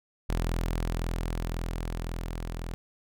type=tone with level ramp; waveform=sawtooth; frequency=41.89 Hz; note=E1; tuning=29 cents sharp; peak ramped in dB=-22 to -30 dBFS; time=0.29-2.74 s; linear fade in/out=0 ms; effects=none